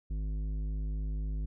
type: tone with tanh clipping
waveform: sine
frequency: 51.91 Hz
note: G#1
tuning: in tune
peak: -33 dBFS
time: 0.1-1.46 s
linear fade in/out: 10 ms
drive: 11 dB
effects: none